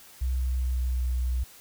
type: tone with pitch glide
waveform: sine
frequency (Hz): 63.8 to 62.16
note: C2 to B1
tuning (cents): -43 to +12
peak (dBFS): -24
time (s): 0.21-1.44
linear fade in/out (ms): 10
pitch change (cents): -45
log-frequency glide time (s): 0.43-0.97
effects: white hiss -51 dBFS RMS until 1.6 s